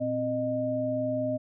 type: tone cluster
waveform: sine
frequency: 118.4 / 260.6 / 615 Hz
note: A#2 / C4 / D#5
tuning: +27 / -7 / -20 cents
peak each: -36 / -31 / -28 dBFS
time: 0-1.38 s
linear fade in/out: 20 ms
effects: none